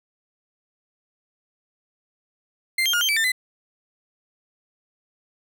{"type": "tone with pitch steps", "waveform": "35% pulse", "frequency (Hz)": [2090, 3187, 1427, 3144, 2311, 1800, 2021], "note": ["C7", "G7", "F6", "G7", "D7", "A6", "B6"], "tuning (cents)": [-2, 28, 37, 4, -28, 39, 39], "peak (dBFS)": -17, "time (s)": [2.78, 3.319], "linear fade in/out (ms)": 5, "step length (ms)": 77, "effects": []}